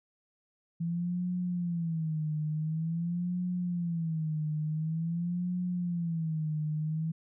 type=tone with vibrato; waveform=sine; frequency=165.7 Hz; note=E3; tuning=9 cents sharp; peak=-29 dBFS; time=0.8-7.12 s; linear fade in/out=10 ms; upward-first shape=sine; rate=0.47 Hz; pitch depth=140 cents each way; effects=none